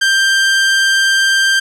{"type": "tone", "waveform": "sawtooth", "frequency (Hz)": 1578, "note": "G6", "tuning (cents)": 11, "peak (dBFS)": -6, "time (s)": [0.01, 1.6], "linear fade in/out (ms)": 10, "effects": ["low-pass 8000 Hz 12 dB/octave"]}